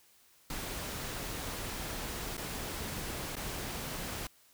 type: noise with dropouts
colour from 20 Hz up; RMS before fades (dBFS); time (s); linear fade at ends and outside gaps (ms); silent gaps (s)
pink; -39; 0.5-4.27; 2; 2.369-2.378 / 3.355-3.366
effects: white hiss -64 dBFS RMS until 4.53 s